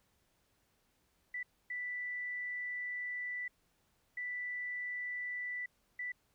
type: tone bursts at uneven times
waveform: sine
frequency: 1975.5 Hz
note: B6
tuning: in tune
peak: -37 dBFS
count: 4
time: 1.34-1.43 / 1.7-3.48 / 4.17-5.66 / 5.99-6.12 s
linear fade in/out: 5 ms
effects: pink hiss -75 dBFS RMS until 6.34 s